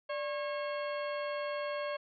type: harmonic tone with a mistuned harmonic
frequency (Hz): 544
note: C#5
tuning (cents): -33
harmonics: 1 / 2 / 3 / 4 / 5 / 6 / 8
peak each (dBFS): -35 / -41 / -45 / -47 / -49 / -51 / -53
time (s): 0.09-1.97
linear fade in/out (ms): 10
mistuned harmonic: 1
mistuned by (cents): +130
effects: none